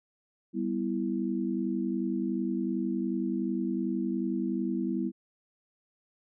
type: chord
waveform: sine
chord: E minor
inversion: first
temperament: equal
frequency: 196 / 246.9 / 329.6 Hz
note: G3 / B3 / E4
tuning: 0 / 0 / 0 cents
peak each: -32 dBFS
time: 0.53-5.12 s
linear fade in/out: 50 ms
effects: none